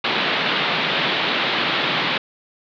white band-pass noise, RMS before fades -21 dBFS, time 0.04-2.18 s, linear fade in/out 5 ms, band 130 to 3900 Hz, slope 48 dB/octave, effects none

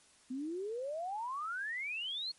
sine exponential sweep, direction up, 246.9 to 4385 Hz, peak -36 dBFS, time 0.3-2.32 s, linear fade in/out 10 ms, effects white hiss -64 dBFS RMS until 2.38 s + MP3 48 kbps

